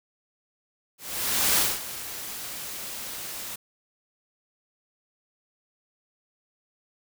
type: noise with ADSR envelope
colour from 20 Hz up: white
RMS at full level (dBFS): -21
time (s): 0.98-3.56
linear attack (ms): 590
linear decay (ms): 220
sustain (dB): -15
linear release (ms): 7
effects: none